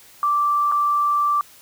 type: tone with dropouts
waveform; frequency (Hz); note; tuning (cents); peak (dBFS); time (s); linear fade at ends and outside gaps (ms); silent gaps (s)
sine; 1170; D6; -7; -16; 0.23-1.41; 1; 0.716-0.721
effects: white hiss -48 dBFS RMS until 1.61 s